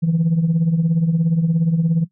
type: tone with tremolo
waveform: sine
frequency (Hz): 164.81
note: E3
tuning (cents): 0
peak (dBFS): -9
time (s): 0.02-2.05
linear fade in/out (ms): 20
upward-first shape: triangle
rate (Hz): 17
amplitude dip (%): 80
effects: noise-tail reverb RT60 0.1 s tail -17 dB re dry + tanh soft clip ceiling -10 dBFS